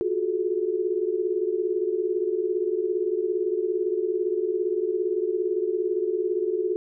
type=tone cluster; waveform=sine; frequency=356.6 / 374.2 / 428.9 Hz; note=F4 / F#4 / A4; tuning=+36 / +20 / -44 cents; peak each=-27 dBFS; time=0.01-6.76 s; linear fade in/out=0 ms; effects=none